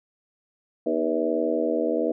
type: harmonic tone with a mistuned harmonic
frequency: 81 Hz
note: E2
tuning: 30 cents flat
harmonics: 3 / 4 / 5 / 6 / 7 / 8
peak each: -31 / -27 / -31 / -26 / -31 / -29 dBFS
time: 0.86-2.12 s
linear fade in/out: 5 ms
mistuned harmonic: 4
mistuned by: -58 cents
effects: none